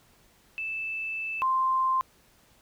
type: tone pair in turn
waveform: sine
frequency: 2636 / 1046.1 Hz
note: E7 / C6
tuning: -1 / -1 cents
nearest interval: octave + major third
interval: 1600 cents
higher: first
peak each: -30 / -22 dBFS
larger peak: second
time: 0.58-1.42 / 1.42-2.01 s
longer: first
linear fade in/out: 0 ms
effects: pink hiss -61 dBFS RMS until 2.61 s